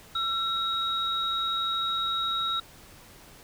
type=tone pair together; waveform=sine; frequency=1344 / 3801 Hz; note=E6 / A#7; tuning=+33 / +33 cents; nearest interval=octave + tritone; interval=1800 cents; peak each=-29 / -28 dBFS; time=0.15-2.6 s; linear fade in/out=5 ms; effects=pink hiss -51 dBFS RMS until 3.43 s